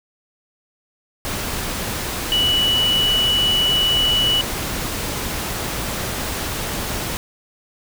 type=tone in noise; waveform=sine; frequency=2950 Hz; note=F#7; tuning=6 cents flat; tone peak=-15 dBFS; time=2.32-4.41 s; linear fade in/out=0 ms; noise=pink; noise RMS=-25 dBFS; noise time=1.25-7.17 s; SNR=+7 dB; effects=none